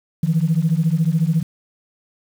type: beating tone pair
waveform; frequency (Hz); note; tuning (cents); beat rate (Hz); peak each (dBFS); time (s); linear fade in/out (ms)
sine; 155.2 / 169.2; D#3 / E3; -4 / +45; 14; -17; 0.23-1.43; 5
effects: tanh soft clip ceiling -8 dBFS + 7-bit